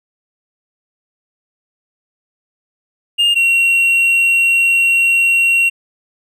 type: tone pair in turn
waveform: triangle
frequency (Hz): 2821 / 2741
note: F7 / F7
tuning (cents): +17 / -33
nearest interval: unison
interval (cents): 50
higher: first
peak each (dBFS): -8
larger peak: neither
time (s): 3.18-3.35 / 3.35-5.7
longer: second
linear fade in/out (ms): 20
effects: none